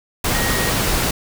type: tone in noise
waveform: sine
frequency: 1880 Hz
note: A#6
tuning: 14 cents sharp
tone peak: -25 dBFS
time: 0.34-0.7 s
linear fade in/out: 5 ms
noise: pink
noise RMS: -19 dBFS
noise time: 0.24-1.11 s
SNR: -9 dB
effects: none